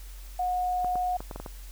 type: tone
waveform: sine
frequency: 726 Hz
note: F#5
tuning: 33 cents flat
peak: -25 dBFS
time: 0.39-1.17 s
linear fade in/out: 5 ms
type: clicks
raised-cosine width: 1 ms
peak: -23 dBFS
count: 7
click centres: 0.846 / 0.956 / 1.205 / 1.312 / 1.36 / 1.4 / 1.462 s
effects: added 45 Hz sine -40 dBFS peak until 1.71 s + white hiss -52 dBFS RMS until 1.71 s